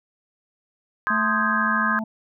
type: chord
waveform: sine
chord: Ab major seventh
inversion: first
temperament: equal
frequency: 1046.5 / 1244.5 / 1568 / 1661.2 Hz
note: C6 / Eb6 / G6 / Ab6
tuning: 0 / 0 / 0 / 0 cents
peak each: -25 dBFS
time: 1.07-1.99 s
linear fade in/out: 0 ms
type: harmonic tone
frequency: 220 Hz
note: A3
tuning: in tune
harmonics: 1 / 3 / 4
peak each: -26 / -36 / -38 dBFS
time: 1.1-2.04 s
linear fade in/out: 5 ms
effects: none